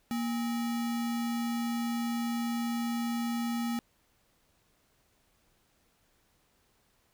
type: tone with sample-and-hold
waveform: sine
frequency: 235 Hz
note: A#3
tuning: 14 cents sharp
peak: -29 dBFS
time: 0.11-3.79 s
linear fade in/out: 0 ms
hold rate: 1050 Hz
effects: pink hiss -70 dBFS RMS until 7.13 s